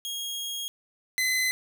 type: tone pair in turn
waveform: sawtooth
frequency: 3272 / 2032 Hz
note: G#7 / B6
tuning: -26 / +49 cents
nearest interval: minor sixth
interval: 825 cents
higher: first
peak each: -28 / -20 dBFS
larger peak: second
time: 0.05-0.68 / 1.18-1.51 s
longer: first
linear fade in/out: 0 ms
effects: none